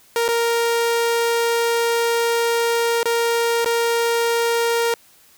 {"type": "tone with dropouts", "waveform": "sawtooth", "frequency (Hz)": 466.2, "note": "A#4", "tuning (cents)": 0, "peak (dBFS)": -13, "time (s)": [0.16, 4.94], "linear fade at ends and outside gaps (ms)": 1, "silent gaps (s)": [[0.281, 0.287], [3.031, 3.056], [3.646, 3.659]], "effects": ["white hiss -52 dBFS RMS until 5.37 s"]}